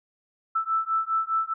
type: beating tone pair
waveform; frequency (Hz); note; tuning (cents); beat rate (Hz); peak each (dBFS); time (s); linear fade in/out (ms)
sine; 1318.5 / 1323.4; E6 / E6; 0 / +6; 4.9; -26; 0.55-1.54; 10
effects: none